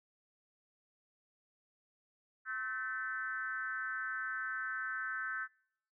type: tone with frequency modulation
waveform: sine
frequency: 1534 Hz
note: G6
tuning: 38 cents flat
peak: -36 dBFS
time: 2.45-5.48 s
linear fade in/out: 50 ms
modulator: 231 Hz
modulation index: 0.97
effects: noise-tail reverb RT60 0.7 s tail -26 dB re dry